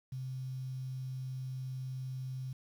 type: tone with quantisation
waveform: sine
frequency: 130.2 Hz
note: C3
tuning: 8 cents flat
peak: -37 dBFS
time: 0.12-2.53 s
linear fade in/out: 5 ms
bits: 10
effects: none